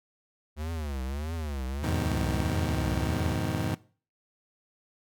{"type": "tone with vibrato", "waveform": "square", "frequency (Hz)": 73, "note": "D2", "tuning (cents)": -10, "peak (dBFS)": -32, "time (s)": [0.56, 3.38], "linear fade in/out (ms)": 50, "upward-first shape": "triangle", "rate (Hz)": 1.6, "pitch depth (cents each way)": 250}
{"type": "chord", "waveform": "25% pulse", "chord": "F half-diminished seventh", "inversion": "none", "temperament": "just", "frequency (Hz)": [87.31, 104.77, 125.72, 157.15], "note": ["F2", "Ab2", "Cb3", "Eb3"], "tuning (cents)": [0, 16, 31, 18], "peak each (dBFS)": -30, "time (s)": [1.83, 3.75], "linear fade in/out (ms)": 5}
{"effects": ["noise-tail reverb RT60 0.4 s tail -20 dB re dry"]}